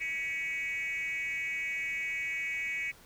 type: tone with frequency modulation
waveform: sine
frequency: 2243 Hz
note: C#7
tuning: 20 cents sharp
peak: -30 dBFS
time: 0-2.92 s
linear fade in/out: 20 ms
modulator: 296 Hz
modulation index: 0.85
effects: tanh soft clip ceiling -29 dBFS + pink hiss -57 dBFS RMS until 3.05 s